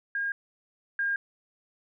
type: tone pair in turn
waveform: sine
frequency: 1621 / 1613.6 Hz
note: G#6 / G6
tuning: -42 / +50 cents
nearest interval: unison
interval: 8 cents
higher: first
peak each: -27 / -25 dBFS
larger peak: second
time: 0.15-0.32 / 0.99-1.16 s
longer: neither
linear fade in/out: 2 ms
effects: none